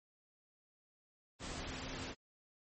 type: tone in noise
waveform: sine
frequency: 261.6 Hz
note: C4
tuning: in tune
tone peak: -51 dBFS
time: 1.39-2.15 s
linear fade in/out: 50 ms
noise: pink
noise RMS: -44 dBFS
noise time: 1.39-2.15 s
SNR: -10 dB
effects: MP3 32 kbps